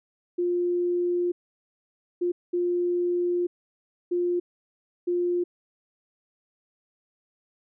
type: tone bursts at uneven times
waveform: sine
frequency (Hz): 352.3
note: F4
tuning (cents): +15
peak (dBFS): -22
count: 5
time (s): 0.38-1.32 / 2.21-2.32 / 2.53-3.47 / 4.11-4.4 / 5.07-5.44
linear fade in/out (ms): 10
effects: none